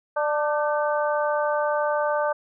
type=harmonic tone with a mistuned harmonic; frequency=296.5 Hz; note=D4; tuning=17 cents sharp; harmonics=2 / 3 / 4 / 5; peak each=-23 / -27 / -29 / -31 dBFS; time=0.16-2.33 s; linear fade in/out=10 ms; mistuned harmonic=5; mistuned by=+51 cents; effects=none